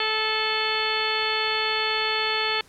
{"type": "harmonic tone", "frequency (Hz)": 436.1, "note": "A4", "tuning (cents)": -15, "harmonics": [1, 2, 3, 4, 5, 6, 7, 8, 10], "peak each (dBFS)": [-31, -31, -31, -31, -31, -31, -31, -31, -31], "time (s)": [0, 2.61], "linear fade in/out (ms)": 2, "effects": ["pink hiss -54 dBFS RMS until 2.68 s", "low-pass 12000 Hz 12 dB/octave"]}